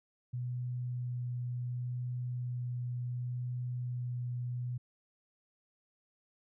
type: tone with vibrato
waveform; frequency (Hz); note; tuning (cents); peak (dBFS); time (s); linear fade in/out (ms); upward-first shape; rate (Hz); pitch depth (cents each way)
sine; 123.3; B2; -2; -34; 0.33-4.78; 10; sine; 0.69; 8
effects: none